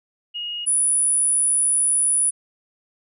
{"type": "tone pair in turn", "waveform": "sine", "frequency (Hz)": [2873, 9827], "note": ["F7", "D#9"], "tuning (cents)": [48, -23], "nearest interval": "octave + major sixth", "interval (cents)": 2129, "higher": "second", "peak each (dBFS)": [-26, -16], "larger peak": "second", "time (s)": [[0.34, 0.66], [0.66, 2.31]], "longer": "second", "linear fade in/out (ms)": 20, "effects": []}